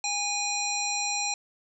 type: harmonic tone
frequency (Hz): 820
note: G#5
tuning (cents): -22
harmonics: 1 / 3 / 5 / 7 / 9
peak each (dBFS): -33 / -33 / -33 / -33 / -33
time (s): 0.04-1.34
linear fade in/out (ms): 2
effects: none